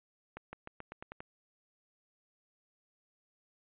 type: accelerating click train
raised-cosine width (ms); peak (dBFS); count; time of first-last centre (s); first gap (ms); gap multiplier
0.5; -28; 8; 0.37-1.205; 160; 0.9
effects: resampled to 8000 Hz